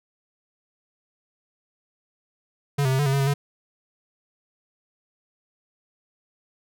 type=tone with pitch steps; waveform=square; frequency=142.2 / 131.4 / 132.7 / 145.4 / 135.2 / 139.1 / 136.4 / 142.4 Hz; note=C#3 / C3 / C3 / D3 / C#3 / C#3 / C#3 / C#3; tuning=+45 / +8 / +25 / -17 / -43 / +6 / -28 / +47 cents; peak=-20 dBFS; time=2.78-3.34 s; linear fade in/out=10 ms; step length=70 ms; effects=none